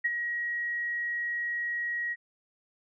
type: tone with ADSR envelope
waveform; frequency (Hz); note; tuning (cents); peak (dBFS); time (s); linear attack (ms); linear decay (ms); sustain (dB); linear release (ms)
sine; 1900; A#6; +33; -22; 0.04-2.16; 14; 31; -7; 41
effects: none